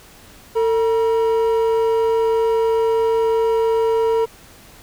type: tone pair together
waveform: triangle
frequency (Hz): 450.5 / 956.1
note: A4 / A#5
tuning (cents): +41 / +44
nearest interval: octave + minor second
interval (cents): 1303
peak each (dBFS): -12 / -21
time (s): 0.55-4.26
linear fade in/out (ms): 20
effects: tanh soft clip ceiling -9 dBFS + pink hiss -45 dBFS RMS until 4.82 s